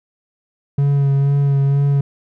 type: tone with vibrato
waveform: triangle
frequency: 140 Hz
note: C#3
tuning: 18 cents sharp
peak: -10 dBFS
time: 0.78-2.01 s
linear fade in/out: 5 ms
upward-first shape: sine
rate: 2.1 Hz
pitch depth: 21 cents each way
effects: none